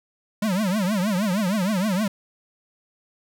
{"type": "tone with vibrato", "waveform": "square", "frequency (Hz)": 197.8, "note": "G3", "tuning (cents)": 16, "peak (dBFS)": -21, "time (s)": [0.42, 2.08], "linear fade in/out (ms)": 5, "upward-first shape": "triangle", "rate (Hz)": 6.4, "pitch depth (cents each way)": 240, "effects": []}